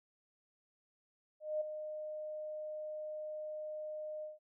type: tone with ADSR envelope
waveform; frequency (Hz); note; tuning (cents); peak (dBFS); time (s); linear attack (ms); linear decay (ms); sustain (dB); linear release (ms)
sine; 613; D#5; -26; -31; 1.4-4.39; 210; 8; -9; 160
effects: none